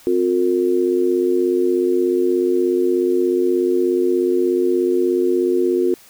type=tone with amplitude modulation; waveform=sine; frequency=358.8 Hz; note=F4; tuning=47 cents sharp; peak=-10 dBFS; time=0.07-5.94 s; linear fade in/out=0 ms; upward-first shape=sine; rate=96.7 Hz; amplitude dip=90%; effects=white hiss -47 dBFS RMS until 6.09 s